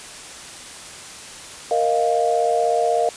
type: chord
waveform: sine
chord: Bb suspended fourth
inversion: none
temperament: equal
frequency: 466.2 / 622.3 / 698.5 Hz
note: Bb4 / Eb5 / F5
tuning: 0 / 0 / 0 cents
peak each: -21 / -22 / -19 dBFS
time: 1.71-3.09 s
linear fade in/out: 2 ms
effects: white hiss -37 dBFS RMS until 3.16 s + resampled to 22050 Hz